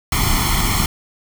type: noise with comb filter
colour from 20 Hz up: pink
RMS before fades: -17 dBFS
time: 0.12-0.86 s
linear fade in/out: 2 ms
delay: 0.93 ms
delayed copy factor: +0.9
effects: none